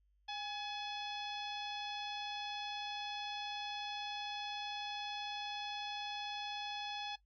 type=harmonic tone with a mistuned harmonic; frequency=849 Hz; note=G#5; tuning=38 cents sharp; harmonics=1 / 2 / 3 / 4 / 5 / 6 / 7; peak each=-43 / -50 / -49 / -45 / -54 / -52 / -62 dBFS; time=0.28-7.16 s; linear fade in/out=10 ms; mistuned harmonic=1; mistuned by=-61 cents; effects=noise-tail reverb RT60 0.1 s tail -17 dB re dry + added 50 Hz sine -70 dBFS peak until 7.25 s